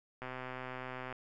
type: click train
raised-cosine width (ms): 0.5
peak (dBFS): -27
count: 117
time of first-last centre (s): 0.22-1.126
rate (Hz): 128
effects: none